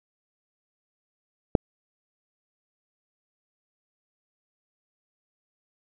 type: click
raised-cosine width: 2 ms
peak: -3 dBFS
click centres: 1.552 s
effects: none